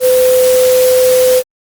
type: tone in noise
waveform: sine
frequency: 508 Hz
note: B4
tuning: 49 cents sharp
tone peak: -6 dBFS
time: 0-1.43 s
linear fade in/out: 50 ms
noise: white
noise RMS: -19 dBFS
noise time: 0-1.43 s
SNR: +10 dB
effects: Opus 24 kbps